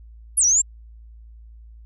sine exponential two-way sweep, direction down then up, 11510 to 5640 to 7560 Hz, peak -14 dBFS, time 0.37-0.62 s, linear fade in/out 10 ms, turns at 0.45 s, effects added 56 Hz sine -41 dBFS peak until 1.85 s

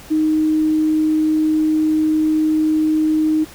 sine tone, 311.1 Hz, D#4, in tune, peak -13 dBFS, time 0.1-3.45 s, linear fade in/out 20 ms, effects pink hiss -40 dBFS RMS until 3.54 s

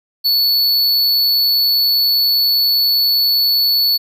square tone, 4435 Hz, C#8, in tune, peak -12 dBFS, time 0.24-3.98 s, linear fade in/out 20 ms, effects none

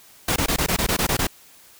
pink noise bursts, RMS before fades -21 dBFS, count 10, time 0.28-1.27 s, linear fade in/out 5 ms, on 81 ms, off 20 ms, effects white hiss -50 dBFS RMS until 1.79 s

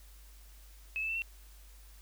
sine tone with pitch steps, 2590 / 2631 / 2672 / 2714 Hz, E7 / E7 / E7 / E7, -31 / -4 / +23 / +50 cents, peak -32 dBFS, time 0.96-1.22 s, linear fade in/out 0 ms, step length 65 ms, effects added 50 Hz sine -52 dBFS peak until 2.01 s + white hiss -61 dBFS RMS until 2.01 s

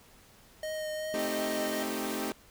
square tone with vibrato, 620 Hz, D#5, 6 cents flat, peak -34 dBFS, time 0.63-1.83 s, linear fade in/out 2 ms, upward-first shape triangle, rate 2.7 Hz, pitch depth 14 cents each way
sawtooth chord, A half-diminished seventh, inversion none, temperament equal with one note detuned, 220 / 263 / 311.1 / 392 Hz, A3 / C4 / Eb4 / G4, 0 / +9 / 0 / 0 cents, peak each -34 dBFS, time 1.14-2.32 s, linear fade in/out 0 ms
white noise, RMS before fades -43 dBFS, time 1.19-2.3 s, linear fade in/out 2 ms
effects pink hiss -58 dBFS RMS until 2.5 s

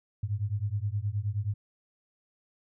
sine beating tone pair, 98.5 / 108 Hz, G2 / A2, +9 / -32 cents, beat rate 9.5 Hz, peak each -31 dBFS, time 0.23-1.54 s, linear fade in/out 5 ms, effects none

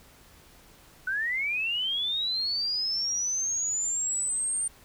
sine linear sweep, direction up, 1480 to 8870 Hz, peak -26 dBFS, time 1.07-4.68 s, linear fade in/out 5 ms, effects pink hiss -55 dBFS RMS until 4.84 s

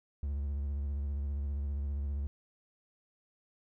triangle tone with vibrato, 70.8 Hz, C#2, 37 cents sharp, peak -30 dBFS, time 0.23-2.27 s, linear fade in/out 0 ms, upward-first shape sine, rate 15 Hz, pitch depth 62 cents each way, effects none

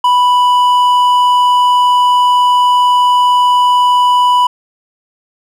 triangle tone with hard clipping, 987.8 Hz, B5, in tune, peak -8 dBFS, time 0.04-4.47 s, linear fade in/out 5 ms, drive 9 dB, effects none

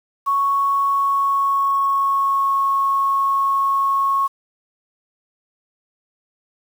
sine tone with pitch glide, 1108.7 to 1097.2 Hz, C#6 to C#6, 0 to -18 cents, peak -15 dBFS, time 0.26-4.28 s, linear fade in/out 20 ms, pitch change -18 cents, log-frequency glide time 0.91-2.57 s, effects 7-bit

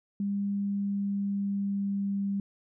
sine tone with pitch glide, 200.6 to 198.64 Hz, G3 to G3, +40 to +23 cents, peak -27 dBFS, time 0.2-2.4 s, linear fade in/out 2 ms, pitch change -17 cents, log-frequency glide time 0.52-2.2 s, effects none

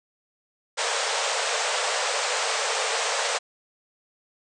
pink band-pass noise, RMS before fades -26 dBFS, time 0.77-3.39 s, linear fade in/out 20 ms, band 440 to 8700 Hz, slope 96 dB/octave, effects none

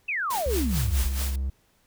sine exponential sweep, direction down, 2729 to 42.78 Hz, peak -25 dBFS, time 0.08-1.08 s, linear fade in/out 10 ms
white noise with tremolo, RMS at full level -32 dBFS, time 0.3-1.36 s, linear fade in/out 5 ms, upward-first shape sine, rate 4.6 Hz, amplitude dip 70%
triangle tone with pitch glide, 67.5 to 66.8 Hz, C#2 to C2, -45 to +36 cents, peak -23 dBFS, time 0.46-1.5 s, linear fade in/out 5 ms, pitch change -19 cents, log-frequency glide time 0.77-0.83 s
effects pink hiss -65 dBFS RMS until 1.86 s

